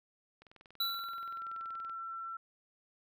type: click train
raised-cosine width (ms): 0.3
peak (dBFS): -40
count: 32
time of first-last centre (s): 0.42-1.896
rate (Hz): 21
type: tone with pitch glide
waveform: sine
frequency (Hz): 1368 to 1346.1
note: F6 to E6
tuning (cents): -36 to +36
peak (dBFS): -39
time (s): 0.8-2.37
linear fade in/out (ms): 5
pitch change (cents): -28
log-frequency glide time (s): 1.11-1.56
type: tone with exponential decay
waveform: square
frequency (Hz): 3951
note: B7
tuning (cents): 0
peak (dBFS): -30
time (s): 0.8-1.4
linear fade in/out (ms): 5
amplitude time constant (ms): 130
effects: none